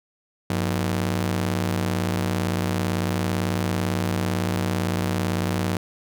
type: ring-modulated tone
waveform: sawtooth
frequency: 138.3 Hz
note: C#3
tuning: 4 cents flat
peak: -15 dBFS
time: 0.5-5.77 s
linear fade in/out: 2 ms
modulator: 40.2 Hz
effects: none